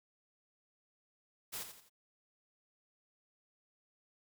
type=noise with echo; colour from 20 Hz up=white; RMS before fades=-42 dBFS; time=1.52-1.64 s; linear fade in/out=20 ms; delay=86 ms; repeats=3; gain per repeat=-8 dB; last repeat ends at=1.898 s; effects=none